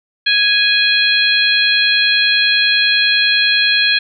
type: harmonic tone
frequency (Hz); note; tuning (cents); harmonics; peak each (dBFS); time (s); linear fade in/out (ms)
830; G#5; -1; 2 / 3 / 4 / 5; -16 / -16 / -16 / -16; 0.26-3.99; 10
effects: none